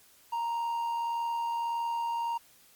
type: tone with amplitude modulation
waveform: triangle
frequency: 932.3 Hz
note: A#5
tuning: in tune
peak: -26 dBFS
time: 0.32-2.38 s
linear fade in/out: 10 ms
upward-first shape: sine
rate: 81.7 Hz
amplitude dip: 30%
effects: white hiss -60 dBFS RMS until 2.75 s + Opus 48 kbps